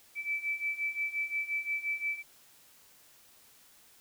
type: beating tone pair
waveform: sine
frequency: 2312 / 2317.7 Hz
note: D7 / D7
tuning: -28 / -23 cents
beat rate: 5.7 Hz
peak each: -36 / -33 dBFS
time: 0.15-2.23 s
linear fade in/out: 50 ms
effects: white hiss -60 dBFS RMS until 4 s